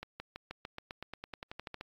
accelerating click train, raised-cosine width 0.3 ms, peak -25 dBFS, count 17, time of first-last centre 0.03-1.811 s, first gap 170 ms, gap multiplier 0.94, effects AAC 32 kbps

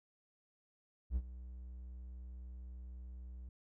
triangle tone with ADSR envelope, 61.9 Hz, B1, 5 cents sharp, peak -28 dBFS, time 1.1-3.49 s, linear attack 61 ms, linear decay 52 ms, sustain -16 dB, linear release 4 ms, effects none

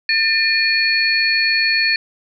sine tone cluster, 1795 / 2421 / 4373 Hz, A6 / D#7 / C#8, +34 / -48 / -24 cents, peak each -18 dBFS, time 0.09-1.96 s, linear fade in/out 2 ms, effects none

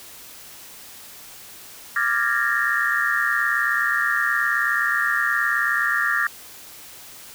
sine tone cluster, 1179 / 1391 / 1648 / 1776 / 1855 Hz, D6 / F6 / G#6 / A6 / A#6, +6 / -7 / -14 / +16 / -9 cents, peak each -27 / -25 / -24 / -26 / -24 dBFS, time 1.96-6.27 s, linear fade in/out 2 ms, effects white hiss -42 dBFS RMS until 7.34 s

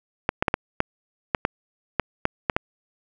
clicks, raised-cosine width 0.5 ms, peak -4 dBFS, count 11, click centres 0.291 / 0.425 / 0.482 / 0.541 / 0.804 / 1.348 / 1.451 / 1.997 / 2.254 / 2.498 / 2.565 s, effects none

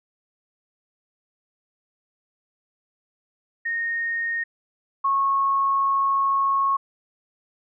sine tone pair in turn, 1851 / 1096.5 Hz, A#6 / C#6, -13 / -19 cents, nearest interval major sixth, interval 906 cents, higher first, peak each -23 / -18 dBFS, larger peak second, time 3.65-4.44 / 5.04-6.77 s, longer second, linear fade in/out 10 ms, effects none

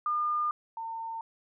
sine tone pair in turn, 1210 / 906.5 Hz, D#6 / A#5, -49 / -49 cents, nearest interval perfect fourth, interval 500 cents, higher first, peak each -26 / -34 dBFS, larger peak first, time 0.06-0.51 / 0.77-1.21 s, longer first, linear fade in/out 2 ms, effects none

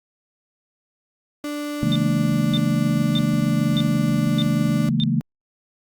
35% pulse tone, 293.7 Hz, D4, in tune, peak -24 dBFS, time 1.44-4.89 s, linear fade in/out 2 ms
sine chord, A# half-diminished seventh, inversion first, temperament equal with one note detuned, 138.59 / 164.81 / 211.9 / 233.1 Hz, C#3 / E3 / G#3 / A#3, 0 / 0 / +35 / 0 cents, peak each -23 dBFS, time 1.83-5.21 s, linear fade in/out 0 ms
sine tone bursts, 3598 Hz, A7, 38 cents sharp, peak -23 dBFS, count 6, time 1.92-5.036 s, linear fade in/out 0 ms, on 36 ms, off 580 ms
effects Opus 48 kbps

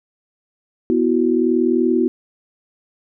sine chord, B suspended fourth, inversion none, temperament equal, 246.9 / 329.6 / 370 Hz, B3 / E4 / F#4, 0 / 0 / 0 cents, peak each -18 dBFS, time 0.9-2.08 s, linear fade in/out 0 ms, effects none

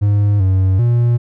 triangle tone with pitch steps, 102.5 / 94.6 / 119.4 Hz, G#2 / F#2 / A#2, -22 / +39 / +42 cents, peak -8 dBFS, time 0.01-1.18 s, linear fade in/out 20 ms, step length 390 ms, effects none

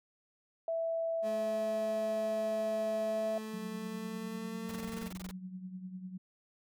sine tone, 659.3 Hz, E5, in tune, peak -31 dBFS, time 0.68-3.38 s, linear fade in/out 2 ms
30% pulse tone with pitch glide, 215 to 225.8 Hz, A3 to A3, -40 to +45 cents, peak -37 dBFS, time 1.22-5.11 s, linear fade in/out 50 ms, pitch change +85 cents, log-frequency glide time 3.04-4.69 s
sine tone with tremolo, 185 Hz, F#3, in tune, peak -38 dBFS, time 3.53-6.18 s, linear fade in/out 10 ms, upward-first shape triangle, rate 10 Hz, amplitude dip 70%
pink noise bursts, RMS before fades -46 dBFS, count 14, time 4.69-5.311 s, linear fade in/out 0 ms, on 23 ms, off 23 ms
effects none

